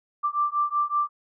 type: beating tone pair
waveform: sine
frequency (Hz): 1174.7 / 1180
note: D6 / D6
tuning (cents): 0 / +8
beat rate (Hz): 5.3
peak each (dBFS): -25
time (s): 0.23-1.09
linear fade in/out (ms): 20
effects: none